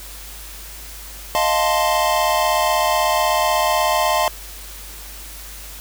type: chord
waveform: square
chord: F dominant seventh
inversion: third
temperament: equal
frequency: 622.3 / 698.5 / 880 / 1046.5 Hz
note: Eb5 / F5 / A5 / C6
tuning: 0 / 0 / 0 / 0 cents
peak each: -22 dBFS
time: 1.35-4.28 s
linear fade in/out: 0 ms
effects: added 50 Hz sine -37 dBFS peak until 5.8 s + white hiss -37 dBFS RMS until 5.8 s